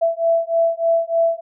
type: beating tone pair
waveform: sine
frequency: 664 / 667.3 Hz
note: E5 / E5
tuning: +12 / +21 cents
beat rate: 3.3 Hz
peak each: -18 dBFS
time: 0.01-1.41 s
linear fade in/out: 20 ms
effects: none